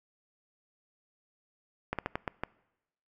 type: slowing click train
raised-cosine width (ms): 0.5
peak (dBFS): -16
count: 6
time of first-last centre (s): 1.93-2.436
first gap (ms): 57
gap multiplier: 1.29
effects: noise-tail reverb RT60 0.9 s tail -23 dB re dry